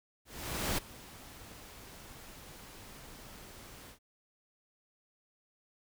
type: noise with ADSR envelope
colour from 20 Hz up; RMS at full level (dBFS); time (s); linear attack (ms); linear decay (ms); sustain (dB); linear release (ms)
pink; -32; 0.25-3.99; 530; 10; -19; 99
effects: none